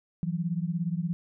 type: beating tone pair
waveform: sine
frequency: 164.81 / 181.81 Hz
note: E3 / F#3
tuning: 0 / -30 cents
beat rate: 17 Hz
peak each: -29 / -31 dBFS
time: 0.23-1.13 s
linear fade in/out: 0 ms
effects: none